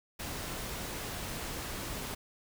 pink noise, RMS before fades -39 dBFS, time 0.19-2.15 s, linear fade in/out 10 ms, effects none

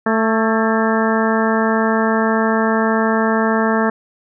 harmonic tone with a mistuned harmonic, 221.7 Hz, A3, 13 cents sharp, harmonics 1 / 2 / 3 / 4 / 5 / 6 / 7 / 8, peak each -17 / -20 / -22 / -23 / -24 / -25 / -25 / -26 dBFS, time 0.06-3.9 s, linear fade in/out 5 ms, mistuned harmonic 7, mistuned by +60 cents, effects none

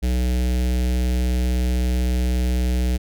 square tone with notch filter, 61.9 Hz, B1, 5 cents sharp, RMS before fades -20 dBFS, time 0.02-2.98 s, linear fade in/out 20 ms, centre 1100 Hz, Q 0.73, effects none

